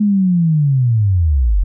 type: linear sweep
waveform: sine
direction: down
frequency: 212.4 to 40.8 Hz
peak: -10 dBFS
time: 0-1.64 s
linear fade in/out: 10 ms
effects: none